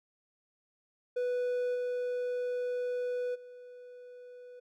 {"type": "tone with level steps", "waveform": "triangle", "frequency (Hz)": 493.9, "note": "B4", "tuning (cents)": 0, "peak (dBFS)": [-27, -29, -45], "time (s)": [1.16, 4.6], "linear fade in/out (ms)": 10, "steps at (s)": [1.74, 3.34], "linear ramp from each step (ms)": 20, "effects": []}